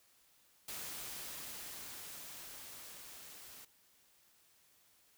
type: noise with level ramp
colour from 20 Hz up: white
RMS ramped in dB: -44 to -54 dBFS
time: 0.68-3.65 s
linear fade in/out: 5 ms
effects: white hiss -69 dBFS RMS until 5.17 s